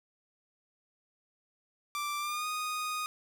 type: tone with pitch glide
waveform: sawtooth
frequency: 1174.7 to 1239.5 Hz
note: D6 to D#6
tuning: 0 to -7 cents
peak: -29 dBFS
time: 1.95-3.06 s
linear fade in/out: 0 ms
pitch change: +93 cents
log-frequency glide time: 2.19-2.47 s
effects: none